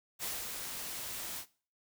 white noise with ADSR envelope, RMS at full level -37 dBFS, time 0.19-1.46 s, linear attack 44 ms, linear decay 210 ms, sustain -4 dB, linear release 73 ms, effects noise-tail reverb RT60 0.4 s tail -19 dB re dry

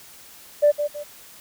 sine tone with echo, 588 Hz, D5, 2 cents sharp, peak -11 dBFS, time 0.62-0.72 s, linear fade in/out 20 ms, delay 160 ms, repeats 2, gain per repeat -9 dB, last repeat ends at 1.04 s, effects tanh soft clip ceiling -7 dBFS + white hiss -46 dBFS RMS until 1.4 s

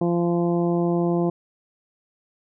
harmonic tone, 172.4 Hz, F3, 22 cents flat, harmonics 1 / 2 / 3 / 4 / 5 / 6, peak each -22 / -22 / -30 / -30 / -36 / -38 dBFS, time 0.01-1.3 s, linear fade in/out 5 ms, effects none

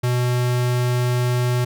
square tone, 123.47 Hz, B2, in tune, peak -18 dBFS, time 0.03-1.65 s, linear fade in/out 10 ms, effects none

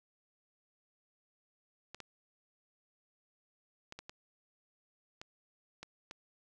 clicks, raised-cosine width 0.2 ms, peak -28 dBFS, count 8, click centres 1.946 / 2.003 / 3.924 / 3.99 / 4.095 / 5.215 / 5.83 / 6.111 s, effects none

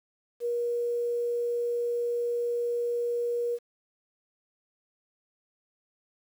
sine tone with quantisation, 476.6 Hz, A#4, 38 cents sharp, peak -26 dBFS, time 0.4-3.59 s, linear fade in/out 50 ms, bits 9, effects none

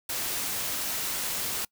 white noise, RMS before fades -31 dBFS, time 0.09-1.65 s, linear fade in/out 5 ms, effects noise-tail reverb RT60 0.1 s tail -25 dB re dry

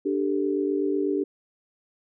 sine chord, D suspended fourth, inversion none, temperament equal, 293.7 / 392 / 440 Hz, D4 / G4 / A4, 0 / 0 / 0 cents, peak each -26 / -25 / -31 dBFS, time 0.05-1.24 s, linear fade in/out 10 ms, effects none

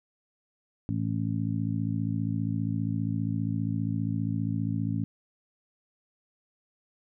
harmonic tone, 55 Hz, A1, in tune, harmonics 2 / 3 / 4 / 5, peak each -30 / -32 / -33 / -34 dBFS, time 0.89-5.04 s, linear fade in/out 0 ms, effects none

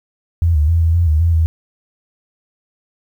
sine tone with pitch steps, 84.1 / 74.9 / 83.6 / 82 / 85.8 / 77 / 84.2 / 81 Hz, E2 / D2 / E2 / E2 / F2 / D#2 / E2 / E2, +35 / +35 / +25 / -9 / -30 / -17 / +37 / -30 cents, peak -10 dBFS, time 0.42-1.46 s, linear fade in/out 0 ms, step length 130 ms, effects 8-bit

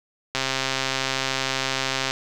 click train, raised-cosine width 0.2 ms, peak -6 dBFS, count 235, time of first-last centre 0.35-2.109 s, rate 133 Hz, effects none

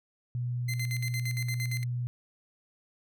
sine tone, 122.3 Hz, B2, 16 cents flat, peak -29 dBFS, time 0.35-2.07 s, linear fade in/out 0 ms
sawtooth tone with tremolo, 2070 Hz, C7, 19 cents flat, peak -30 dBFS, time 0.68-1.84 s, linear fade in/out 10 ms, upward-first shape square, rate 8.7 Hz, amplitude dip 80%
effects none

